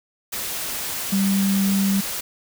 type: tone in noise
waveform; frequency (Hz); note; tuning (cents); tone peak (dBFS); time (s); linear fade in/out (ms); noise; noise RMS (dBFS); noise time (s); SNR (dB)
sine; 196; G3; 0; -17; 1.12-2.01; 10; white; -28; 0.32-2.21; +8
effects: none